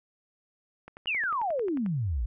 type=click train; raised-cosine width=0.5 ms; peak=-29 dBFS; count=12; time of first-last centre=0.88-1.862 s; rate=11.2 Hz
type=exponential sweep; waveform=sine; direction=down; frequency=2960 to 50.7 Hz; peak=-26 dBFS; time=1.07-2.26 s; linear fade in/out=5 ms
effects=none